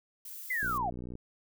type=noise; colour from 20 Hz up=violet; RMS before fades=-44 dBFS; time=0.25-0.78 s; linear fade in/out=5 ms
type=linear sweep; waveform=sine; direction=down; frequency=2093 to 650 Hz; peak=-29 dBFS; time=0.5-0.9 s; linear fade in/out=5 ms
type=click train; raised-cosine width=3 ms; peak=-29 dBFS; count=33; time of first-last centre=0.63-1.154 s; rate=61.1 Hz
effects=none